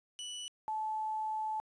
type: tone pair in turn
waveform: sawtooth / sine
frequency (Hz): 2960 / 867.9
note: F#7 / A5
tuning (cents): 0 / -24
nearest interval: octave + major sixth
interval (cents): 2124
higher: first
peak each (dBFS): -37 / -33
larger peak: second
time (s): 0.19-0.48 / 0.68-1.6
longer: second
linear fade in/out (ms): 0
effects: resampled to 22050 Hz + 11-bit